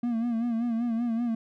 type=tone with vibrato; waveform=triangle; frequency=233.1 Hz; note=A#3; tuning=in tune; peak=-23 dBFS; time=0.03-1.35 s; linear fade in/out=5 ms; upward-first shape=sine; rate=5.2 Hz; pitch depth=69 cents each way; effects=none